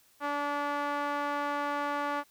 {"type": "tone with band-pass filter", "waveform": "sawtooth", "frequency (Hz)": 288.8, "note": "D4", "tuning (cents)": -29, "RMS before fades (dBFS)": -32, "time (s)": [0.2, 2.24], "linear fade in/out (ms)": 50, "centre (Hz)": 1100, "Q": 1.7, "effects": ["white hiss -64 dBFS RMS until 2.3 s"]}